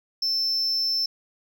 sine tone, 5320 Hz, E8, 15 cents sharp, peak -19 dBFS, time 0.22-1.06 s, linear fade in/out 5 ms, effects tanh soft clip ceiling -21 dBFS + 10-bit

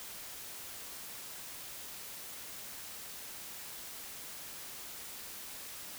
silence, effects white hiss -46 dBFS RMS until 5.98 s

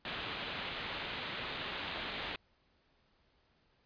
white low-pass noise, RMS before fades -41 dBFS, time 0.05-2.36 s, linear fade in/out 2 ms, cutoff 3900 Hz, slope 48 dB/octave, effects pink hiss -72 dBFS RMS until 3.85 s + resampled to 11025 Hz

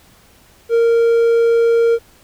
triangle tone, 463.6 Hz, A#4, 10 cents flat, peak -8 dBFS, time 0.69-1.99 s, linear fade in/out 50 ms, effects pink hiss -49 dBFS RMS until 2.23 s

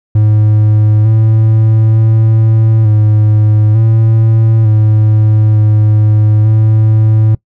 triangle tone with pitch steps, 106.9 / 110.2 / 110.9 / 106.9 / 111.6 / 107.8 / 106.9 / 109.1 Hz, A2 / A2 / A2 / A2 / A2 / A2 / A2 / A2, -49 / +3 / +14 / -49 / +25 / -35 / -49 / -14 cents, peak -3 dBFS, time 0.15-7.35 s, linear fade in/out 5 ms, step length 900 ms, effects noise-tail reverb RT60 0.1 s tail -22 dB re dry

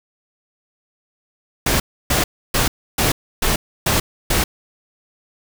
pink noise bursts, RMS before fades -17 dBFS, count 7, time 1.66-4.44 s, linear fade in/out 5 ms, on 140 ms, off 300 ms, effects none

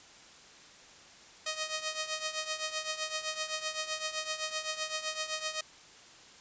5% pulse tone with tremolo, 625 Hz, D#5, 8 cents sharp, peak -19 dBFS, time 1.46-5.61 s, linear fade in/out 5 ms, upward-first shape triangle, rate 7.8 Hz, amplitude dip 80%, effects white hiss -54 dBFS RMS until 6.4 s + resampled to 16000 Hz

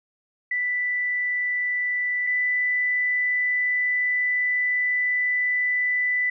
sine tone pair in turn, 1979 / 1988.6 Hz, B6 / B6, +3 / +11 cents, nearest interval unison, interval 8 cents, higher second, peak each -22 / -20 dBFS, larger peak second, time 0.51-2.27 / 2.27-6.3 s, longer second, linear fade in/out 5 ms, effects none

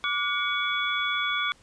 sine tone cluster, 1167 / 1445 / 2248 / 3413 Hz, D6 / F#6 / C#7 / G#7, -11 / -41 / +24 / +47 cents, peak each -30 dBFS, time 0.04-1.52 s, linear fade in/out 0 ms, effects pink hiss -58 dBFS RMS until 1.62 s + resampled to 22050 Hz

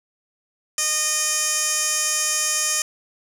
15% pulse tone with band-pass filter, 614 Hz, D#5, 23 cents flat, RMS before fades -22 dBFS, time 0.78-2.82 s, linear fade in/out 2 ms, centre 7700 Hz, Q 2.3, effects none

